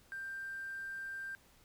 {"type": "tone with quantisation", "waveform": "sine", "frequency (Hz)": 1575, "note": "G6", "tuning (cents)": 8, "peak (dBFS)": -40, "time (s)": [0.12, 1.35], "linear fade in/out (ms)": 0, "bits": 10, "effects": ["pink hiss -65 dBFS RMS until 1.64 s"]}